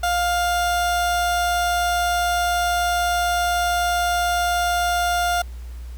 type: tone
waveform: 30% pulse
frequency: 703 Hz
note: F5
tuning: 11 cents sharp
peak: -16 dBFS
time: 0.03-5.42 s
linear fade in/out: 5 ms
effects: added 60 Hz sine -31 dBFS peak until 5.97 s + pink hiss -51 dBFS RMS until 5.97 s